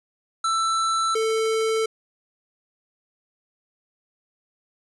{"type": "tone pair in turn", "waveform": "square", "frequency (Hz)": [1329, 443.5], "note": ["E6", "A4"], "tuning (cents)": [14, 14], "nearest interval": "octave + perfect fifth", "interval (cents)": 1900, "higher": "first", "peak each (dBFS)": -21, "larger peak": "neither", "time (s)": [[0.44, 1.15], [1.15, 1.86]], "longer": "neither", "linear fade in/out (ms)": 5, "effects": ["resampled to 24000 Hz", "9-bit"]}